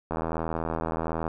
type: click train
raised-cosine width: 1 ms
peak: -15 dBFS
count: 96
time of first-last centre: 0.11-1.279 s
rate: 81.3 Hz
effects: none